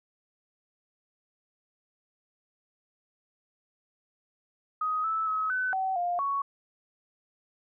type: tone with pitch steps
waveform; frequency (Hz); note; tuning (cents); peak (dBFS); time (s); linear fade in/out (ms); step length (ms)
sine; 1255 / 1311 / 1280 / 1509 / 761 / 704 / 1114; D#6 / E6 / D#6 / F#6 / F#5 / F5 / C#6; +15 / -10 / +49 / +34 / +48 / +14 / +8; -26; 4.81-6.42; 5; 230
effects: none